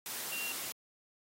sine tone in noise, 2762 Hz, F7, 20 cents flat, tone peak -38 dBFS, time 0.32-0.52 s, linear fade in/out 0 ms, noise white, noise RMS -40 dBFS, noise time 0.06-0.72 s, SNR -1 dB, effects high-pass 150 Hz 12 dB/octave + AAC 48 kbps

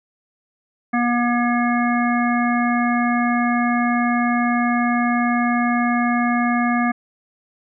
harmonic tone, 240.4 Hz, B3, 46 cents flat, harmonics 1 / 3 / 5 / 7 / 9, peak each -18 / -23 / -25 / -26 / -28 dBFS, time 0.93-6.92 s, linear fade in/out 10 ms, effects none

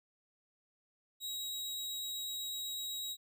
sawtooth tone, 3827 Hz, A#7, 45 cents sharp, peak -35 dBFS, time 1.2-3.17 s, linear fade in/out 50 ms, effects none

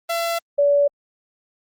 sawtooth / sine tone pair in turn, 675 / 572.9 Hz, E5 / D5, +41 / -43 cents, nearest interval minor third, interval 284 cents, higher first, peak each -17 / -13 dBFS, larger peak second, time 0.09-0.39 / 0.58-0.88 s, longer neither, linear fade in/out 10 ms, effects Opus 24 kbps

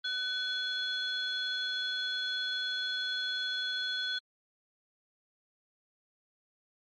sine tone cluster, 1502 / 3390 / 4211 Hz, F#6 / G#7 / C8, +26 / +35 / +10 cents, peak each -34 / -33 / -37 dBFS, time 0.04-4.19 s, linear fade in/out 10 ms, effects tanh soft clip ceiling -25 dBFS + MP3 32 kbps

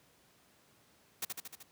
white noise with echo, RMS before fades -36 dBFS, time 1.22-1.25 s, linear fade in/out 5 ms, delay 76 ms, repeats 5, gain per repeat -3 dB, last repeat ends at 1.63 s, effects pink hiss -66 dBFS RMS until 1.71 s + high-pass 100 Hz 12 dB/octave

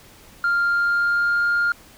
sine tone with pitch glide, 1396.9 to 1408.2 Hz, F6 to F6, 0 to +14 cents, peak -15 dBFS, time 0.44-1.72 s, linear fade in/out 2 ms, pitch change +14 cents, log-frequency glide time 0.6-1.47 s, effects tanh soft clip ceiling -15 dBFS + pink hiss -48 dBFS RMS until 1.97 s

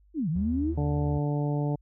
sine linear two-way sweep, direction down then up, 346.5 to 146.83 to 346.5 Hz, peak -25 dBFS, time 0.14-0.75 s, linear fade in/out 50 ms, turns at 0.29 s
triangle tone with pitch glide, 77.4 to 77.89 Hz, D#2 to D#2, -9 to +2 cents, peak -28 dBFS, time 0.35-1.19 s, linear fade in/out 10 ms, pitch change +11 cents, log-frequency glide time 0.76-1.03 s
harmonic tone, 146.1 Hz, D3, 9 cents flat, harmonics 1 / 2 / 3 / 4 / 5 / 6, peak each -26 / -32 / -36 / -38 / -40 / -42 dBFS, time 0.77-1.76 s, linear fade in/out 10 ms
effects added 50 Hz sine -57 dBFS peak until 1.81 s

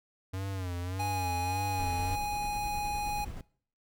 square tone with vibrato, 92.5 Hz, F#2, in tune, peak -34 dBFS, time 0.33-2.16 s, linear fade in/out 10 ms, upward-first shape sine, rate 1.7 Hz, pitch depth 97 cents each way
square tone, 829 Hz, G#5, 3 cents flat, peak -32 dBFS, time 0.99-3.25 s, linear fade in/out 10 ms
brown noise with tremolo, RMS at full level -39 dBFS, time 1.79-3.41 s, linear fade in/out 2 ms, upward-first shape square, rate 9.5 Hz, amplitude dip 25%
effects noise-tail reverb RT60 0.5 s tail -21 dB re dry

